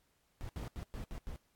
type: noise bursts at uneven times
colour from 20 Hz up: brown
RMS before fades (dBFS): -42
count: 6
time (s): 0.41-0.49 / 0.56-0.68 / 0.76-0.83 / 0.94-1.04 / 1.11-1.18 / 1.27-1.36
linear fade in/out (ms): 0
effects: pink hiss -75 dBFS RMS until 1.55 s + AAC 64 kbps